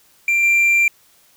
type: tone with level steps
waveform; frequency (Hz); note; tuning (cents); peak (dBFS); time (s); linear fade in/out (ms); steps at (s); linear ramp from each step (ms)
triangle; 2368; D7; +14; -12 / -10; 0.28-0.88; 2; 0.43; 2
effects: white hiss -54 dBFS RMS until 1.36 s